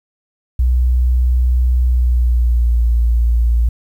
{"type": "tone with pitch glide", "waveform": "sine", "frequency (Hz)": [62, 58.18], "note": ["B1", "A#1"], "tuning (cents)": [7, -3], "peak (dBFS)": -10, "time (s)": [0.59, 3.69], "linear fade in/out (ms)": 5, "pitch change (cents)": -110, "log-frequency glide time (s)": [1.85, 2.84], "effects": ["8-bit"]}